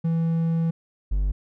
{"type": "tone pair in turn", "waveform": "triangle", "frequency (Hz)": [164.81, 49], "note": ["E3", "G1"], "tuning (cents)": [0, 0], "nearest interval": "octave + major sixth", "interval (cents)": 2100, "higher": "first", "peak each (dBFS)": -18, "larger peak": "neither", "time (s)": [[0.04, 0.71], [1.11, 1.32]], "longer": "first", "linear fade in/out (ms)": 10, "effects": []}